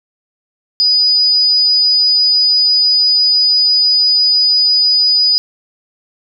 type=tone; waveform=sine; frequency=4953 Hz; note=D#8; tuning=9 cents flat; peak=-8 dBFS; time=0.8-5.38 s; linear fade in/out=0 ms; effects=none